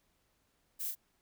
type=noise with echo; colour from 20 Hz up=violet; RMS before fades=-38 dBFS; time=0.79-0.92 s; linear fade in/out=20 ms; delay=34 ms; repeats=1; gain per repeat=-5 dB; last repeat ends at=0.954 s; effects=pink hiss -75 dBFS RMS until 1.21 s